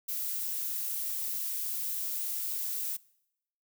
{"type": "noise", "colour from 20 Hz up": "violet", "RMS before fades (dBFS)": -34, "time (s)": [0.08, 2.97], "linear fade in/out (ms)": 10, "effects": ["noise-tail reverb RT60 0.8 s tail -23 dB re dry"]}